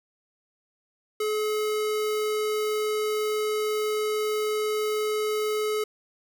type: tone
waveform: square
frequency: 426.9 Hz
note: G#4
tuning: 48 cents sharp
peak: -25 dBFS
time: 1.2-5.84 s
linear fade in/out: 5 ms
effects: none